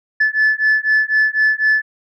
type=beating tone pair; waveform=sine; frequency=1734 / 1738 Hz; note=A6 / A6; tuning=-26 / -22 cents; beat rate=4 Hz; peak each=-14 dBFS; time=0.2-1.82 s; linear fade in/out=10 ms; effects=tanh soft clip ceiling -8 dBFS